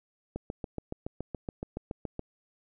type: click train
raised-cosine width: 2 ms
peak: -21 dBFS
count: 14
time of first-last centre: 0.36-2.194 s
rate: 7.09 Hz
effects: none